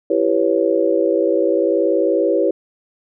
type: chord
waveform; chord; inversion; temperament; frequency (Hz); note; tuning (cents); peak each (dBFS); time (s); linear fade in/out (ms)
sine; C# half-diminished seventh; first; equal with one note detuned; 331.7 / 392 / 493.9 / 554.4; E4 / G4 / B4 / C#5; +11 / 0 / 0 / 0; -19; 0.1-2.51; 5
effects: none